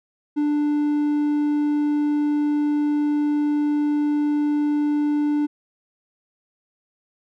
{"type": "tone", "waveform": "triangle", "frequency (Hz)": 295.2, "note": "D4", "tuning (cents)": 9, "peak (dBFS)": -16, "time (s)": [0.36, 5.47], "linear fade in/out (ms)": 20, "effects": []}